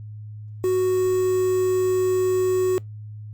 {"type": "tone with quantisation", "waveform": "triangle", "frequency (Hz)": 370, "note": "F#4", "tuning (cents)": 0, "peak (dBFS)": -16, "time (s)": [0.64, 2.78], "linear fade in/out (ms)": 0, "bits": 6, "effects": ["added 106 Hz sine -34 dBFS peak until 3.33 s", "Opus 48 kbps"]}